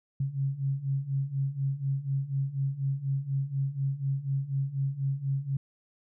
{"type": "beating tone pair", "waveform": "sine", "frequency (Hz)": [134.7, 138.8], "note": ["C#3", "C#3"], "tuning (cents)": [-49, 3], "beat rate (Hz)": 4.1, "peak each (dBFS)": [-32, -29], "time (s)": [0.2, 5.57], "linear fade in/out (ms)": 5, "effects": []}